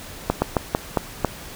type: slowing click train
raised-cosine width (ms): 1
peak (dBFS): -3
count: 6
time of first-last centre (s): 0.3-1.247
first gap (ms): 120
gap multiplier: 1.23
effects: pink hiss -38 dBFS RMS until 1.55 s